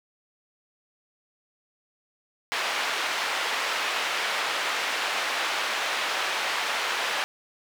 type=band-pass noise; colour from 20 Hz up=white; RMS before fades=-28 dBFS; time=2.52-7.24 s; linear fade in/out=0 ms; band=620 to 2700 Hz; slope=12 dB/octave; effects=none